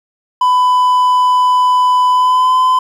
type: tone with pitch glide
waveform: triangle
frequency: 1000 to 1018.7 Hz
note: B5 to C6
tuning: +21 to -47 cents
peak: -6 dBFS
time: 0.41-2.79 s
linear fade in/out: 5 ms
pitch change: +32 cents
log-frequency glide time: 2.1-2.55 s
effects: 8-bit